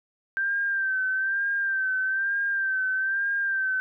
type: tone with vibrato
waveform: sine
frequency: 1568 Hz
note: G6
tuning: in tune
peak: -23 dBFS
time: 0.37-3.8 s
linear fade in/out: 0 ms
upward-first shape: sine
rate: 1.1 Hz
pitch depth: 48 cents each way
effects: none